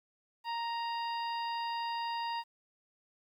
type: harmonic tone with a mistuned harmonic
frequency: 932 Hz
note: A#5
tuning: 1 cent flat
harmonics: 1 / 2 / 3 / 4 / 5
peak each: -34 / -45 / -45 / -50 / -47 dBFS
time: 0.44-2.44 s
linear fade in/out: 50 ms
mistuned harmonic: 5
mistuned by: +45 cents
effects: 11-bit